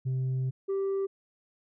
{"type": "tone pair in turn", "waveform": "sine", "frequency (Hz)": [130, 390.6], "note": ["C3", "G4"], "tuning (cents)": [-11, -6], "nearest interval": "octave + perfect fifth", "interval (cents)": 1905, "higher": "second", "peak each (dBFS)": -24, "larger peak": "neither", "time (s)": [[0.05, 0.51], [0.68, 1.07]], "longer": "first", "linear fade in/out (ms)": 20, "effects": ["tanh soft clip ceiling -26 dBFS"]}